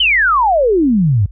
sine exponential sweep, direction down, 3136 to 91 Hz, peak -9 dBFS, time 0-1.26 s, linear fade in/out 5 ms, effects added 50 Hz sine -31 dBFS peak until 1.31 s

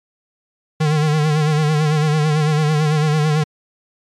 square tone with vibrato, 152.5 Hz, D#3, 34 cents flat, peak -14 dBFS, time 0.8-3.44 s, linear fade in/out 10 ms, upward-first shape sine, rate 9 Hz, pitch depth 57 cents each way, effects low-pass 7000 Hz 12 dB/octave + MP3 96 kbps

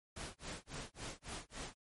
pink noise with tremolo, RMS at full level -44 dBFS, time 0.16-1.74 s, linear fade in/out 5 ms, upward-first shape sine, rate 3.6 Hz, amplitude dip 100%, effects MP3 48 kbps

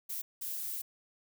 violet noise bursts at uneven times, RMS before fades -38 dBFS, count 2, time 0.09-0.22 / 0.41-0.82 s, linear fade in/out 10 ms, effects none

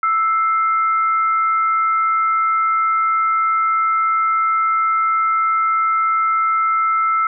sine tone pair together, 1318.5 / 2102 Hz, E6 / C7, 0 / +7 cents, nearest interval minor sixth, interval 807 cents, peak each -14 / -26 dBFS, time 0.03-7.27 s, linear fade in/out 2 ms, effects none

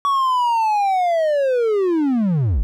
triangle linear sweep, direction down, 1132 to 41.72 Hz, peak -13 dBFS, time 0.05-2.63 s, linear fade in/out 0 ms, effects none

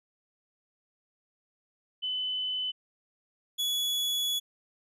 sine / 40% pulse tone pair in turn, 3017 / 3392 Hz, F#7 / G#7, +33 / +36 cents, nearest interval major second, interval 203 cents, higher second, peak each -29 / -26 dBFS, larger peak second, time 2.02-2.72 / 3.58-4.4 s, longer second, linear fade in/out 20 ms, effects none

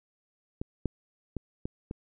clicks, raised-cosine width 3 ms, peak -20 / -15 / -20 / -20 / -22 dBFS, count 5, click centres 0.615 / 0.857 / 1.367 / 1.655 / 1.911 s, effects none

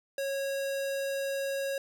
square tone, 549 Hz, C#5, 17 cents flat, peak -31 dBFS, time 0.18-1.78 s, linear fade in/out 2 ms, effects none

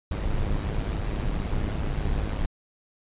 brown noise with amplitude modulation, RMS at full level -24 dBFS, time 0.11-2.46 s, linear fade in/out 5 ms, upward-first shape sine, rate 104 Hz, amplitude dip 60%, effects resampled to 8000 Hz

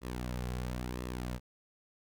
sawtooth tone with flanger, 61.74 Hz, B1, in tune, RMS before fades -38 dBFS, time 0.01-1.4 s, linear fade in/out 50 ms, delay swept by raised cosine 1.3 to 3.3 ms, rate 0.98 Hz, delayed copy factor -0.55, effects none

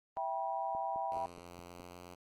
sine chord, E minor, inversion none, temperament equal with one note detuned, 659.3 / 784 / 967.4 Hz, E5 / G5 / B5, 0 / 0 / -36 cents, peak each -40 / -37 / -39 dBFS, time 0.17-1.26 s, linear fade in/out 0 ms
click train, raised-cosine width 2 ms, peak -38 dBFS, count 6, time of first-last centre 0.75-1.8 s, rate 4.76 Hz
5% pulse tone with pitch glide, 87.31 to 88.73 Hz, F2 to F2, 0 to +28 cents, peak -38 dBFS, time 1.11-2.15 s, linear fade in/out 10 ms, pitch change +28 cents, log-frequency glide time 1.57-2.01 s
effects Opus 32 kbps

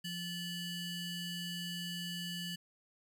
35% pulse ring-modulated tone, 1565 Hz, G6, 3 cents flat, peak -34 dBFS, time 0.04-2.56 s, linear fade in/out 10 ms, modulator 1390 Hz, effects none

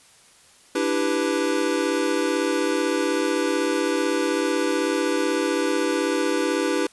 square chord, E minor seventh, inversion third, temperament equal, 293.7 / 329.6 / 392 / 493.9 Hz, D4 / E4 / G4 / B4, 0 / 0 / 0 / 0 cents, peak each -27 dBFS, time 0.75-6.87 s, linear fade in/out 5 ms, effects white hiss -53 dBFS RMS until 6.92 s + resampled to 24000 Hz

